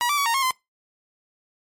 sawtooth tone with pitch steps, 963 / 1165 / 1131 / 925 / 1080 / 1032 Hz, B5 / D6 / C#6 / A#5 / C#6 / C6, -44 / -14 / +34 / -14 / -45 / -24 cents, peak -16 dBFS, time 0.01-0.508 s, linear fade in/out 0 ms, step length 83 ms, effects noise-tail reverb RT60 0.2 s tail -23 dB re dry + MP3 64 kbps

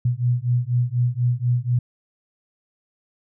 sine beating tone pair, 120.4 / 124.5 Hz, B2 / B2, -44 / +14 cents, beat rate 4.1 Hz, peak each -21 dBFS, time 0.05-1.79 s, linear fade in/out 5 ms, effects none

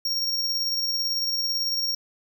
square tone with tremolo, 5560 Hz, F8, 9 cents flat, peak -23 dBFS, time 0.05-1.95 s, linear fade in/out 5 ms, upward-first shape square, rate 18 Hz, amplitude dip 25%, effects none

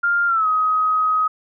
sine tone with pitch glide, 1400 to 1261.8 Hz, F6 to D#6, +4 to +24 cents, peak -15 dBFS, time 0.03-1.28 s, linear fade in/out 10 ms, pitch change -180 cents, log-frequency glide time 0.27-0.47 s, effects none

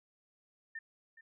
sine tone with echo, 1800 Hz, A6, 39 cents sharp, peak -40 dBFS, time 0.75-0.79 s, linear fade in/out 5 ms, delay 420 ms, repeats 1, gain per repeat -14 dB, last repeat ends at 1.21 s, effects none

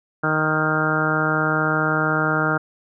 harmonic tone with a mistuned harmonic, 155.56 Hz, D#3, in tune, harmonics 1 / 2 / 3 / 4 / 5 / 6 / 7 / 8 / 9 / 10, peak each -25 / -26 / -28 / -28 / -29 / -32 / -33 / -27 / -22 / -29 dBFS, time 0.23-2.58 s, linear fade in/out 10 ms, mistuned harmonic 10, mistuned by +28 cents, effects none

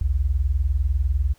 sine tone pair together, 55.79 / 75.8 Hz, A1 / D#2, +25 / -45 cents, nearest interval perfect fourth, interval 530 cents, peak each -21 dBFS, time 0.01-1.34 s, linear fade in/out 5 ms, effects pink hiss -59 dBFS RMS until 1.38 s

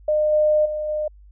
sine tone with level steps, 608 Hz, D#5, 40 cents flat, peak -16 / -14 / -23 / -21 dBFS, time 0.08-1.08 s, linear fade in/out 5 ms, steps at 0.32 / 0.65 / 0.88 s, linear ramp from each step 10 ms, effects added 50 Hz sine -44 dBFS peak until 1.31 s

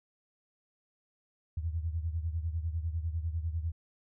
sine beating tone pair, 79.8 / 89.8 Hz, D#2 / F2, +44 / +49 cents, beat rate 10 Hz, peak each -32 / -37 dBFS, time 1.57-3.72 s, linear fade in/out 5 ms, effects none

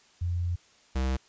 sine / square tone pair in turn, 87.31 / 65.28 Hz, F2 / C2, 0 / -3 cents, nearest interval perfect fourth, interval 503 cents, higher first, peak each -26 dBFS, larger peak neither, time 0.21-0.56 / 0.95-1.17 s, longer first, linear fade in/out 10 ms, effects white hiss -60 dBFS RMS until 1.28 s + resampled to 16000 Hz

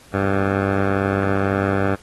10% pulse tone with low-pass filter, 98 Hz, G2, in tune, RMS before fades -20 dBFS, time 0.13-1.96 s, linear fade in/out 20 ms, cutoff 1500 Hz, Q 1.6, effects pink hiss -48 dBFS RMS until 2.02 s + AAC 32 kbps

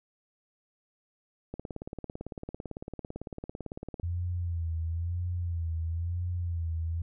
click train, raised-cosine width 2 ms, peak -24 dBFS, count 45, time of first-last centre 1.54-3.998 s, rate 17.9 Hz
sine tone with vibrato, 85 Hz, F2, 46 cents flat, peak -29 dBFS, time 4.03-7.02 s, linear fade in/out 5 ms, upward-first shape sine, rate 1 Hz, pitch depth 72 cents each way
effects none

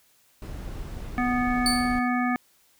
brown noise, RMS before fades -35 dBFS, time 0.42-1.99 s, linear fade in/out 2 ms
harmonic tone, 246.9 Hz, B3, in tune, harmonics 1 / 3 / 5 / 7 / 9, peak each -24 / -29 / -31 / -32 / -34 dBFS, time 1.18-2.36 s, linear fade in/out 0 ms
30% pulse tone with exponential decay, 4518 Hz, C#8, 32 cents sharp, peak -17 dBFS, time 1.66-2.08 s, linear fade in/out 1 ms, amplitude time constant 91 ms
effects white hiss -62 dBFS RMS until 2.79 s

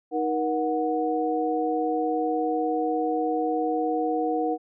sine tone cluster, 312.2 / 475.6 / 735 Hz, D#4 / A#4 / F#5, +6 / +35 / -12 cents, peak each -27 dBFS, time 0.11-4.58 s, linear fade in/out 50 ms, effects none

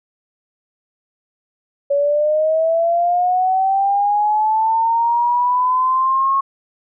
sine linear sweep, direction up, 561 to 1094 Hz, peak -13 dBFS, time 1.9-6.41 s, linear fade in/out 10 ms, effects none

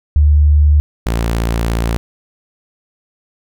sine / sawtooth tone pair in turn, 74.1 / 57.04 Hz, D2 / A#1, +16 / -37 cents, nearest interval perfect fourth, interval 453 cents, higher first, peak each -6 / -10 dBFS, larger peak first, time 0.16-0.8 / 1.06-1.97 s, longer second, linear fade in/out 0 ms, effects none

